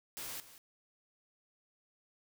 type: noise with echo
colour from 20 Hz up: white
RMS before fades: -43 dBFS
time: 0.17-0.4 s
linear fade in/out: 0 ms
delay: 180 ms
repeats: 1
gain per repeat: -14 dB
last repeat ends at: 0.58 s
effects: none